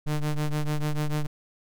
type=ring-modulated tone; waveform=square; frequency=75.7 Hz; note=D#2; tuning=47 cents flat; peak=-22 dBFS; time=0.06-1.27 s; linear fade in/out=10 ms; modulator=72.3 Hz; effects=none